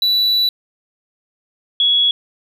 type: tone pair in turn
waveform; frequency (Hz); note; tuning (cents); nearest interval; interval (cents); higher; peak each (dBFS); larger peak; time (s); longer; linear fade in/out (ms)
triangle / sine; 3951 / 3357; B7 / G#7; 0 / +18; minor third; 282; first; -11 / -11; neither; 0.02-0.49 / 1.8-2.11; first; 2
effects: none